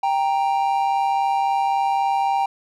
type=tone pair together; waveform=triangle; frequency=788.6 / 932.3 Hz; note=G5 / A#5; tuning=+10 / 0 cents; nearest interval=minor third; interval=290 cents; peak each=-17 / -21 dBFS; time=0.03-2.46 s; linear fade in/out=5 ms; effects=none